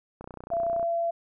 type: click train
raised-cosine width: 1 ms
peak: -26 dBFS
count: 20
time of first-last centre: 0.21-0.829 s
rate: 30.7 Hz
type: tone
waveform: sine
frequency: 677 Hz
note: E5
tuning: 46 cents sharp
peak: -24 dBFS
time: 0.51-1.11 s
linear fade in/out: 10 ms
effects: none